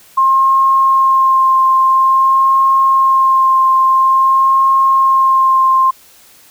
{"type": "tone with vibrato", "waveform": "sine", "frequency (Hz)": 1063, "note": "C6", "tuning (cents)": 27, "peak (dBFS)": -7, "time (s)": [0.17, 5.91], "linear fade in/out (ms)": 10, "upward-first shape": "sine", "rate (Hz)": 0.49, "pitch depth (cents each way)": 14, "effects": ["white hiss -44 dBFS RMS until 6.5 s"]}